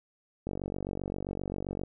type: click train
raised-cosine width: 2 ms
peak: -21 dBFS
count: 66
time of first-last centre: 0.47-1.836 s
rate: 47.6 Hz
effects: none